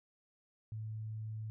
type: tone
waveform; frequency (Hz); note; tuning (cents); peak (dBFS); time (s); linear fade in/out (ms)
sine; 109.2; A2; -13; -39; 0.72-1.5; 0
effects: none